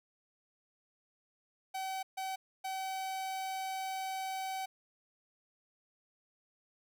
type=tone bursts at uneven times; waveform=45% pulse; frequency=763 Hz; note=G5; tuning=47 cents flat; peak=-36 dBFS; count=3; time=1.74-2.03 / 2.17-2.36 / 2.64-4.66 s; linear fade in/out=10 ms; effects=none